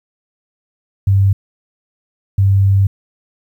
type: tone pair in turn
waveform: sine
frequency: 98 / 98 Hz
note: G2 / G2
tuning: 0 / 0 cents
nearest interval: unison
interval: 0 cents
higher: neither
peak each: -8 / -8 dBFS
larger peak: neither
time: 1.07-1.33 / 2.38-2.87 s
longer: second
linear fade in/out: 5 ms
effects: 8-bit